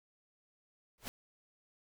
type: noise with exponential growth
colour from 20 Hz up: pink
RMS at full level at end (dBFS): -38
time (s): 0.98-1.08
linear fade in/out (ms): 0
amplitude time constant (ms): 21
effects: none